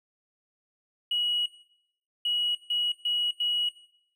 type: tone bursts at uneven times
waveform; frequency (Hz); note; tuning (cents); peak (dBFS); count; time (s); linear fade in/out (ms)
triangle; 2912; F#7; -28; -22; 5; 1.11-1.46 / 2.25-2.55 / 2.7-2.92 / 3.05-3.31 / 3.4-3.69; 5
effects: noise-tail reverb RT60 0.7 s tail -19 dB re dry + tanh soft clip ceiling -21 dBFS